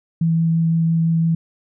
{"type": "tone with vibrato", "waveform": "sine", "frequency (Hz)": 164.4, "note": "E3", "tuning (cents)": -4, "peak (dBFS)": -14, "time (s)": [0.21, 1.35], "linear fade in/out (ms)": 5, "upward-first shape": "triangle", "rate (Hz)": 5.9, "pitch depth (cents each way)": 9, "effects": []}